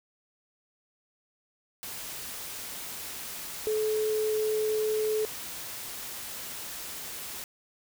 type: tone in noise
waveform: sine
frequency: 431.5 Hz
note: A4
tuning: 34 cents flat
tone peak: -25 dBFS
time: 3.67-5.25 s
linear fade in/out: 0 ms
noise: white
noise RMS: -39 dBFS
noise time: 1.83-7.44 s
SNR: +11 dB
effects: none